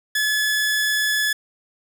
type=tone; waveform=sawtooth; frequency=1713 Hz; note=A6; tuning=47 cents flat; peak=-15 dBFS; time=0.15-1.33 s; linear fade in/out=5 ms; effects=none